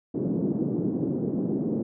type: band-pass noise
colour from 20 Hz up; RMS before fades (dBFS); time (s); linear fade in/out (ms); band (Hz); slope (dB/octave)
white; -27; 0.14-1.83; 10; 150 to 340; 24
effects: none